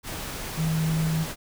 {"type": "tone in noise", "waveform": "sine", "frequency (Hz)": 159.7, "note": "D#3", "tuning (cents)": 45, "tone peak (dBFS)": -22, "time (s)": [0.56, 1.27], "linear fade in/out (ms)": 50, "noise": "pink", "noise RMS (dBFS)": -34, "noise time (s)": [0.03, 1.36], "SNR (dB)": 9, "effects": []}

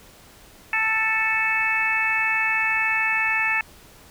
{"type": "harmonic tone with a mistuned harmonic", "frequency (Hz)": 441.7, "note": "A4", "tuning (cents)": 7, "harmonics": [2, 3, 4, 5, 6], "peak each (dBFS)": [-29, -31, -24, -25, -24], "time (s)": [0.73, 3.61], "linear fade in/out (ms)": 2, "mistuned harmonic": 6, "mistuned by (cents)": -22, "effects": ["pink hiss -49 dBFS RMS until 4.1 s"]}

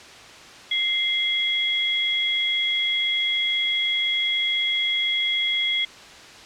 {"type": "tone pair together", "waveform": "sine", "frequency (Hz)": [2093, 3322], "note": ["C7", "G#7"], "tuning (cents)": [0, 0], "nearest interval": "minor sixth", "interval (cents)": 800, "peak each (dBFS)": [-25, -21], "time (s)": [0.71, 5.85], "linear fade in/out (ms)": 5, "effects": ["white hiss -43 dBFS RMS until 6.45 s", "low-pass 5000 Hz 12 dB/octave"]}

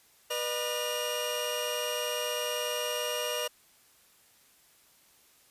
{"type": "tone cluster", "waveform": "sawtooth", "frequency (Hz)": [488.1, 605, 2839], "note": ["B4", "D#5", "F7"], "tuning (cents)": [-20, -49, 28], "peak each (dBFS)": -31, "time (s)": [0.3, 3.48], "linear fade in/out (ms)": 10, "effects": ["white hiss -62 dBFS RMS until 5.5 s", "resampled to 32000 Hz"]}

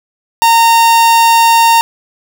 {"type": "tone", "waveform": "45% pulse", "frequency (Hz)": 920, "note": "A#5", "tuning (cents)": -23, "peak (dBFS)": -5, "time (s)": [0.42, 1.81], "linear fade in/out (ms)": 0, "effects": []}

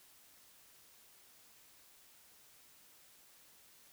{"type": "silence", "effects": ["white hiss -63 dBFS RMS until 3.92 s"]}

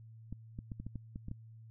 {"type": "clicks", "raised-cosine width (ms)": 5, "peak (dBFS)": -29, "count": 9, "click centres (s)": [0.326, 0.589, 0.718, 0.8, 0.866, 0.957, 1.159, 1.284, 1.314], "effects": ["added 112 Hz sine -51 dBFS peak until 1.7 s"]}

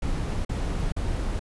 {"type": "noise bursts", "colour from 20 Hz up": "brown", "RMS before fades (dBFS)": -27, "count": 3, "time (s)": [0.02, 1.394], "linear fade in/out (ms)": 5, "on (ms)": 430, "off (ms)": 42, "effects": ["resampled to 24000 Hz"]}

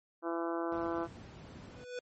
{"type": "harmonic tone", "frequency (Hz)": 167.8, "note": "E3", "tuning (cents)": 31, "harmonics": [2, 3, 4, 5, 6, 7, 8, 9], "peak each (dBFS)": [-35, -41, -40, -45, -43, -44, -46, -49], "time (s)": [0.22, 1.08], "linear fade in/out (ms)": 50}
{"type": "noise", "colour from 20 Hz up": "brown", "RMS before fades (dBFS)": -44, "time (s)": [0.72, 1.84], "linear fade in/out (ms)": 0}
{"type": "tone with exponential growth", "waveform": "square", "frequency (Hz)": 494.2, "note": "B4", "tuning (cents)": 1, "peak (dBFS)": -36, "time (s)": [1.56, 1.99], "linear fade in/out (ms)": 2, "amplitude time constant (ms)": 92}
{"effects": ["high-pass 100 Hz 12 dB/octave", "MP3 32 kbps"]}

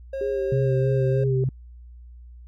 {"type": "tone with pitch glide", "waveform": "triangle", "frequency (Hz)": [540, 531], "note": ["C#5", "C5"], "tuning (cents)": [-45, 25], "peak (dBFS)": -25, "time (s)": [0.13, 1.24], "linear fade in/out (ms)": 5, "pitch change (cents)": -30, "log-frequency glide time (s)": [0.61, 0.81]}
{"type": "tone with vibrato", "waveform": "sine", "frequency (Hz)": 400, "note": "G4", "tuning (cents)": 35, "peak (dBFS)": -24, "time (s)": [0.21, 1.44], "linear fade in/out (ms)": 2, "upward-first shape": "sine", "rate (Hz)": 3.2, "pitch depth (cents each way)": 47}
{"type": "tone", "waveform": "sine", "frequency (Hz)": 130.81, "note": "C3", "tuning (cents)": 0, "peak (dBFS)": -20, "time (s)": [0.52, 1.49], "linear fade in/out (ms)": 2}
{"effects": ["added 60 Hz sine -41 dBFS peak until 2.47 s"]}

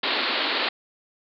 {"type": "band-pass noise", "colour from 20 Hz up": "white", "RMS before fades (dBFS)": -25, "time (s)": [0.03, 0.69], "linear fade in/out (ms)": 5, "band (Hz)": [230, 4500], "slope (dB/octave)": 96, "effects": []}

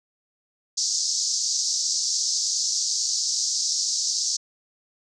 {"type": "band-pass noise", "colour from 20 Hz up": "white", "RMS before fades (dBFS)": -25, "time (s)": [0.77, 4.37], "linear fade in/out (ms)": 10, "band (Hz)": [4600, 6700], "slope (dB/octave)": 48, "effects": ["resampled to 22050 Hz"]}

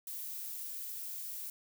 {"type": "noise", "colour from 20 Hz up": "violet", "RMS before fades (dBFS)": -42, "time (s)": [0.07, 1.5], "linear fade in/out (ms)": 2, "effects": []}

